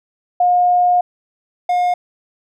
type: tone pair in turn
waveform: sine / triangle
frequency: 715 / 715 Hz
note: F5 / F5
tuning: +41 / +41 cents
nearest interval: unison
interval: 0 cents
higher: neither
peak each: -10 / -11 dBFS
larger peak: first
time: 0.4-1.01 / 1.69-1.94 s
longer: first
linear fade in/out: 5 ms
effects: none